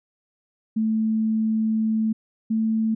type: tone pair in turn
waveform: sine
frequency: 220 / 221.4 Hz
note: A3 / A3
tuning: 0 / +11 cents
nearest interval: unison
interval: 11 cents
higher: second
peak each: -19 dBFS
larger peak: neither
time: 0.76-2.13 / 2.5-2.95 s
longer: first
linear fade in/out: 10 ms
effects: none